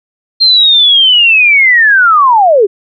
sine linear sweep, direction down, 4205 to 370 Hz, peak -3 dBFS, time 0.4-2.67 s, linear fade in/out 20 ms, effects none

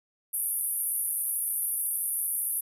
pink band-pass noise, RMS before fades -30 dBFS, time 0.33-2.61 s, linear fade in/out 10 ms, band 9600 to 13000 Hz, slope 96 dB/octave, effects none

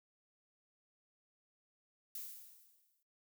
violet noise with exponential decay, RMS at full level -43 dBFS, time 2.15-3.03 s, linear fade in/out 2 ms, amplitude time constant 190 ms, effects noise-tail reverb RT60 0.3 s tail -20 dB re dry

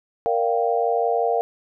sine chord, G minor seventh, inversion first, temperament equal, 466.2 / 587.3 / 698.5 / 784 Hz, Bb4 / D5 / F5 / G5, 0 / 0 / 0 / 0 cents, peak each -22 / -28 / -22 / -26 dBFS, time 0.26-1.41 s, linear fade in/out 0 ms, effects none

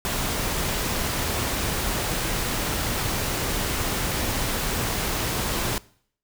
pink noise, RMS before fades -26 dBFS, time 0.05-5.78 s, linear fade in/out 0 ms, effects noise-tail reverb RT60 0.6 s tail -22 dB re dry

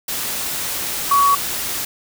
sine tone in noise, 1125 Hz, C#6, 25 cents sharp, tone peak -11 dBFS, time 1.11-1.35 s, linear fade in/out 5 ms, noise white, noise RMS -24 dBFS, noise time 0.08-1.85 s, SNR +10 dB, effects none

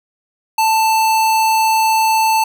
square tone, 884 Hz, A5, 8 cents sharp, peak -12 dBFS, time 0.58-2.44 s, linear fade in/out 5 ms, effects none

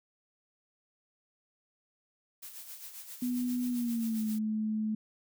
blue noise with tremolo, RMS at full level -44 dBFS, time 2.42-4.39 s, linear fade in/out 10 ms, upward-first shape sine, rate 7.5 Hz, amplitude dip 55%
sine tone with pitch glide, 246.9 to 216.2 Hz, B3 to A3, 0 to -30 cents, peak -29 dBFS, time 3.22-4.95 s, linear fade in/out 5 ms, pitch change -230 cents, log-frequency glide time 3.69-4.26 s
effects none

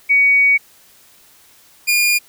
sine / sawtooth tone pair in turn, 2250 / 2423 Hz, C#7 / D#7, +25 / -47 cents, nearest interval minor second, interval 128 cents, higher second, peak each -9 dBFS, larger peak neither, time 0.09-0.58 / 1.87-2.19 s, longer first, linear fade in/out 20 ms, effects white hiss -49 dBFS RMS until 2.28 s

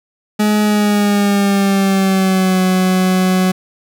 40% pulse tone with pitch glide, 210.7 to 185.56 Hz, G#3 to F#3, +25 to +5 cents, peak -10 dBFS, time 0.39-3.52 s, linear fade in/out 10 ms, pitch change -220 cents, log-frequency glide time 0.63-2.6 s, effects none

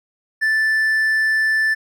triangle tone, 1760 Hz, A6, in tune, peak -13 dBFS, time 0.41-1.75 s, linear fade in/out 20 ms, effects none

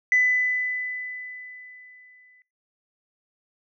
sine tone with exponential decay, 2000 Hz, B6, 21 cents sharp, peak -14 dBFS, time 0.12-2.42 s, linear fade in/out 1 ms, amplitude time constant 500 ms, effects noise-tail reverb RT60 0.4 s tail -26 dB re dry + tanh soft clip ceiling -11 dBFS

